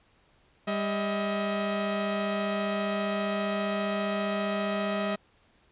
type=tone pair together; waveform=sawtooth; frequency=200 / 635 Hz; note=G3 / D#5; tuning=+35 / +35 cents; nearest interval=octave + minor sixth; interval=2000 cents; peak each=-26 dBFS; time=0.67-5.16 s; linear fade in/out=10 ms; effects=pink hiss -64 dBFS RMS until 5.71 s + resampled to 8000 Hz